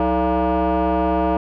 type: tone with frequency modulation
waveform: sine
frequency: 185 Hz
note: F#3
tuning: in tune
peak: -13 dBFS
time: 0-1.37 s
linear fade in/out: 2 ms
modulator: 252 Hz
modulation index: 3.1
effects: tanh soft clip ceiling -15 dBFS